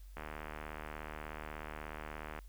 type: click train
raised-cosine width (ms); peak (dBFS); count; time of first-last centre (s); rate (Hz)
0.5; -28; 171; 0.17-2.389; 76.6
effects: added 47 Hz sine -49 dBFS peak until 2.48 s + white hiss -68 dBFS RMS until 2.48 s